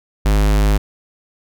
square tone, 51.4 Hz, G#1, 17 cents flat, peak -12 dBFS, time 0.25-0.78 s, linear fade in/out 10 ms, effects none

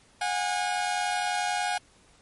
sawtooth tone pair together, 726 / 817 Hz, F#5 / G#5, -33 / -29 cents, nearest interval major second, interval 204 cents, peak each -25 dBFS, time 0.21-1.78 s, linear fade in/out 5 ms, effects pink hiss -59 dBFS RMS until 2.21 s + MP3 48 kbps

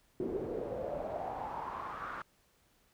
brown noise with band-pass filter sweep, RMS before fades -39 dBFS, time 0.2-2.22 s, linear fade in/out 2 ms, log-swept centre 360 to 1400 Hz, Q 5, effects pink hiss -70 dBFS RMS until 2.93 s

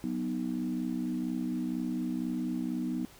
sine chord, B major, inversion second, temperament equal, 185 / 246.9 / 311.1 Hz, F#3 / B3 / D#4, 0 / 0 / 0 cents, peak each -36 / -32 / -35 dBFS, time 0.04-3.05 s, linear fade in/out 0 ms, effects tanh soft clip ceiling -22 dBFS + pink hiss -55 dBFS RMS until 3.19 s

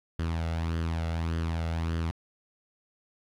sawtooth tone with flanger, 82.41 Hz, E2, in tune, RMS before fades -30 dBFS, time 0.19-2.11 s, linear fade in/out 0 ms, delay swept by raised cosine 0.63 to 1.48 ms, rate 1.7 Hz, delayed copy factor +0.55, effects low-pass 5000 Hz 12 dB/octave + 11-bit

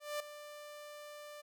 sawtooth tone with ADSR envelope, 592 Hz, D5, 14 cents sharp, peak -31 dBFS, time 0-1.42 s, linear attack 200 ms, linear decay 4 ms, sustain -13 dB, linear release 17 ms, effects none

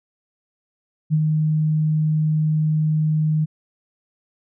sine tone with ADSR envelope, 154.9 Hz, D#3, 7 cents flat, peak -13 dBFS, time 1.1-3.46 s, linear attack 35 ms, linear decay 48 ms, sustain -3 dB, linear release 23 ms, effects none

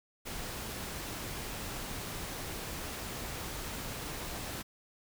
pink noise, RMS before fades -40 dBFS, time 0.25-4.63 s, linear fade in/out 20 ms, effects none

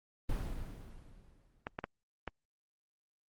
brown noise with exponential decay, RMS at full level -33 dBFS, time 0.29-1.77 s, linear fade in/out 5 ms, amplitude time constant 320 ms
clicks, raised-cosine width 0.5 ms, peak -22 dBFS, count 4, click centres 1.669 / 1.789 / 1.841 / 2.277 s
effects Opus 24 kbps

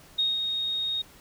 sine tone with ADSR envelope, 3729 Hz, A#7, in tune, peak -21 dBFS, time 0.18-1.02 s, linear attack 12 ms, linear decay 180 ms, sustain -5 dB, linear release 7 ms, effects pink hiss -53 dBFS RMS until 1.2 s

